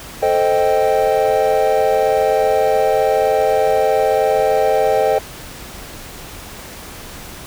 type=chord; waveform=triangle; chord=A half-diminished seventh; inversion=none; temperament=equal; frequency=440 / 523.3 / 622.3 / 784 Hz; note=A4 / C5 / Eb5 / G5; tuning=0 / 0 / 0 / 0 cents; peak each=-16 dBFS; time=0.22-5.19 s; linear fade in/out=10 ms; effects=pink hiss -34 dBFS RMS until 7.46 s